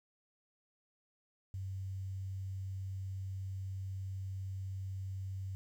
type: tone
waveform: sine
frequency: 95.8 Hz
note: G2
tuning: 39 cents flat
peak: -38 dBFS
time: 1.54-5.55 s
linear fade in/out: 0 ms
effects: 11-bit